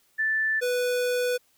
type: tone pair in turn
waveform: sine / square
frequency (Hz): 1760 / 493.9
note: A6 / B4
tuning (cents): 0 / 0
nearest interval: octave + minor seventh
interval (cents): 2200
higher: first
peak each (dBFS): -22 / -24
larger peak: first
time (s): 0.18-0.61 / 0.61-1.38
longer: second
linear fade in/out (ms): 20
effects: white hiss -65 dBFS RMS until 1.57 s